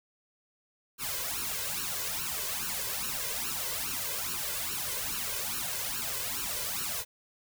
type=noise with flanger; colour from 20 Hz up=white; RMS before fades=-34 dBFS; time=0.98-7.05 s; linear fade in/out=50 ms; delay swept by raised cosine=0.71 to 2.01 ms; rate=2.4 Hz; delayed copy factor=+0.95; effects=none